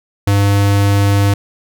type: tone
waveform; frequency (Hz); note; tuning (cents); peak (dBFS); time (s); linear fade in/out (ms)
square; 100.4; G2; +42; -10; 0.27-1.34; 5
effects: none